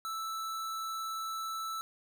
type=tone; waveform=square; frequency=1318.5 Hz; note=E6; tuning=in tune; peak=-36 dBFS; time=0.05-1.81 s; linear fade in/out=0 ms; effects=none